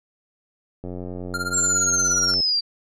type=click train; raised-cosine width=2 ms; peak=-20 dBFS; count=142; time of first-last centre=0.84-2.403 s; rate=90.2 Hz
type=tone with tremolo; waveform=square; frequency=1396.9 Hz; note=F6; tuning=in tune; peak=-22 dBFS; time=1.34-2.34 s; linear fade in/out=0 ms; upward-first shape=triangle; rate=17 Hz; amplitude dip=95%
type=linear sweep; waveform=sine; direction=down; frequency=7510 to 4641 Hz; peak=-18 dBFS; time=1.53-2.61 s; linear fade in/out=20 ms
effects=low-pass 12000 Hz 12 dB/octave